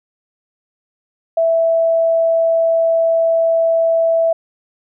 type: tone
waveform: sine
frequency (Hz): 659.3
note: E5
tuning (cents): 0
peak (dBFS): -11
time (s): 1.37-4.33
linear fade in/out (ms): 5
effects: none